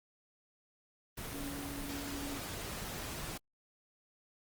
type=tone in noise; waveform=sine; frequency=282.1 Hz; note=C#4; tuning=30 cents sharp; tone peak=-42 dBFS; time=1.32-2.39 s; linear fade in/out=10 ms; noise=pink; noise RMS=-42 dBFS; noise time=1.17-3.38 s; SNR=-3 dB; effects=Opus 24 kbps